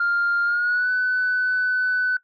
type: tone with pitch glide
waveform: sine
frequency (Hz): 1400 to 1500.5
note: F6 to F#6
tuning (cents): +4 to +24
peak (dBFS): -17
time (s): 0-2.17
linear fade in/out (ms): 5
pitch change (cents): +120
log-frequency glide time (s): 0.44-0.91
effects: noise-tail reverb RT60 0.1 s tail -19 dB re dry + tanh soft clip ceiling -15 dBFS